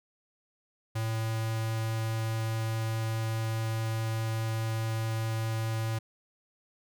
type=tone with notch filter; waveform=square; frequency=111.9 Hz; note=A2; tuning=30 cents sharp; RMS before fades=-31 dBFS; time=0.95-5.99 s; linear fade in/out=10 ms; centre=260 Hz; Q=1.1; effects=none